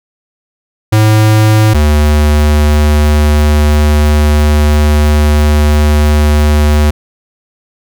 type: tone pair in turn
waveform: square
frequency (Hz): 108.1 / 74.75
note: A2 / D2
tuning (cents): -30 / +31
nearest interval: tritone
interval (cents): 639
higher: first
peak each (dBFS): -5 / -6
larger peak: first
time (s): 0.92-1.74 / 1.74-6.91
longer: second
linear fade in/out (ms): 10
effects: none